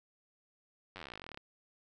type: slowing click train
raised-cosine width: 0.3 ms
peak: -29 dBFS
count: 24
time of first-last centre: 0.96-1.374 s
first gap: 10 ms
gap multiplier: 1.05
effects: none